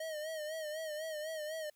square tone with vibrato, 622.3 Hz, D#5, in tune, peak -39 dBFS, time 0-1.7 s, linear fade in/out 5 ms, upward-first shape sine, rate 4 Hz, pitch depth 67 cents each way, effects white hiss -74 dBFS RMS until 1.75 s

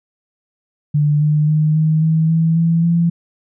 sine tone with pitch steps, 148.1 / 150.95 / 153.86 / 156.82 / 159.83 / 162.91 / 166.04 / 169.24 Hz, D3 / D3 / D#3 / D#3 / D#3 / E3 / E3 / E3, +15 / +48 / -19 / +14 / +47 / -20 / +13 / +46 cents, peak -11 dBFS, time 0.94-3.1 s, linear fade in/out 10 ms, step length 270 ms, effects none

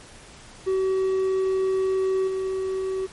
triangle tone with level steps, 380 Hz, F#4, 46 cents sharp, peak -18 / -22 dBFS, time 0.66-3.07 s, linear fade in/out 20 ms, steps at 2.27 s, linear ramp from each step 10 ms, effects pink hiss -46 dBFS RMS until 3.12 s + MP3 48 kbps

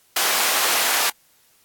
pink high-pass noise, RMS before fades -20 dBFS, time 0.16-1.1 s, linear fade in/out 5 ms, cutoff 820 Hz, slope 12 dB/octave, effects white hiss -58 dBFS RMS until 1.64 s + AAC 64 kbps

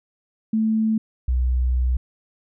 sine tone pair in turn, 220 / 62.56 Hz, A3 / B1, 0 / +23 cents, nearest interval octave + minor seventh, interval 2177 cents, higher first, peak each -17 dBFS, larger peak neither, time 0.53-0.98 / 1.28-1.97 s, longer second, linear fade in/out 5 ms, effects none

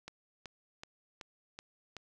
click train, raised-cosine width 0.2 ms, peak -27 dBFS, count 6, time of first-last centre 0.08-1.967 s, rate 2.65 Hz, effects none

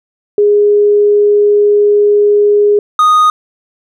sine / triangle tone pair in turn, 413.1 / 1240.2 Hz, G#4 / D#6, -9 / -6 cents, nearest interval octave + perfect fifth, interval 1903 cents, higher second, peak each -5 / -3 dBFS, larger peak second, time 0.38-2.79 / 2.99-3.3 s, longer first, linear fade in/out 2 ms, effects none

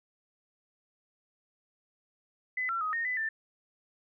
sine tone with pitch steps, 2013 / 1355 / 1258 / 1847 / 2001 / 1778 Hz, B6 / E6 / D#6 / A#6 / B6 / A6, +33 / +47 / +19 / -16 / +22 / +18 cents, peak -29 dBFS, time 2.57-3.29 s, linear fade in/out 5 ms, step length 120 ms, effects none

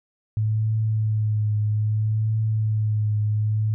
sine tone with vibrato, 107.8 Hz, A2, 35 cents flat, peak -19 dBFS, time 0.37-3.74 s, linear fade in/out 0 ms, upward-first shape triangle, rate 0.62 Hz, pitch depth 36 cents each way, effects none

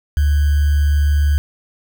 sine tone with sample-and-hold, 73 Hz, D2, 10 cents flat, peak -11 dBFS, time 0.17-1.38 s, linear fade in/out 0 ms, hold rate 1575 Hz, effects none

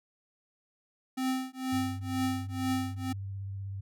square tone with tremolo, 260 Hz, C4, 11 cents flat, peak -27 dBFS, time 1.17-3.13 s, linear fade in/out 10 ms, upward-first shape triangle, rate 2.1 Hz, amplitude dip 100%
sine tone with vibrato, 98 Hz, G2, in tune, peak -35 dBFS, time 1.72-3.81 s, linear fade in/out 10 ms, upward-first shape sine, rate 16 Hz, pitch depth 22 cents each way
effects none

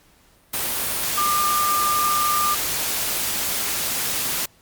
sine tone in noise, 1197 Hz, D6, 33 cents sharp, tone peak -19 dBFS, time 1.17-2.55 s, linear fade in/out 10 ms, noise white, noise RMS -24 dBFS, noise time 0.53-4.46 s, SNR +2 dB, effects pink hiss -56 dBFS RMS until 4.61 s + Opus 48 kbps

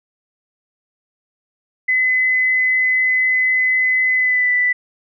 sine tone with pitch glide, 2024 to 1983.5 Hz, B6 to B6, +42 to +7 cents, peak -13 dBFS, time 1.88-4.73 s, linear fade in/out 10 ms, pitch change -35 cents, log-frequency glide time 4.14-4.52 s, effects none

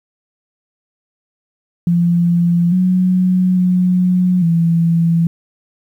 sine tone with pitch steps, 172.3 / 183.5 / 181.5 / 167.2 Hz, F3 / F#3 / F#3 / E3, -23 / -14 / -33 / +25 cents, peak -10 dBFS, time 1.87-5.27 s, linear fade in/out 2 ms, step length 850 ms, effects 8-bit

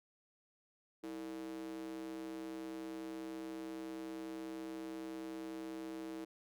square tone with high-pass filter, 64.8 Hz, C2, 16 cents flat, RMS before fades -45 dBFS, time 1.03-6.25 s, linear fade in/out 10 ms, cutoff 340 Hz, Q 4.6, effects none

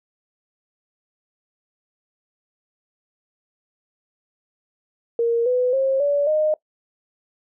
sine tone with pitch steps, 466.2 / 499.7 / 535.5 / 574 / 615.2 Hz, A#4 / B4 / C5 / D5 / D#5, 0 / +20 / +40 / -40 / -20 cents, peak -16 dBFS, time 5.19-6.54 s, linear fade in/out 2 ms, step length 270 ms, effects noise-tail reverb RT60 0.1 s tail -21 dB re dry

